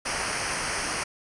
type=noise with comb filter; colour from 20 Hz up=pink; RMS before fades=-29 dBFS; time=0.05-1.04 s; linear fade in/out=10 ms; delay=0.27 ms; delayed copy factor=-0.75; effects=resampled to 24000 Hz